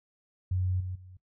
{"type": "tone with level steps", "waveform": "sine", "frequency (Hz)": 92, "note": "F#2", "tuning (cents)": -9, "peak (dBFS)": [-26, -33, -47], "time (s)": [0.51, 1.17], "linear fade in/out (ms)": 5, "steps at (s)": [0.8, 0.95], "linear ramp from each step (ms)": 5, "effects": ["noise-tail reverb RT60 0.1 s tail -18 dB re dry"]}